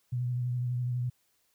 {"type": "tone with vibrato", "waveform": "sine", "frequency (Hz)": 123.47, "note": "B2", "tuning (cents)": 0, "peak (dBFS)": -28, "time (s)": [0.12, 1.1], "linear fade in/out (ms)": 10, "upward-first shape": "triangle", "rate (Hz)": 12, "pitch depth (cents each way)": 34, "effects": ["white hiss -72 dBFS RMS until 1.54 s"]}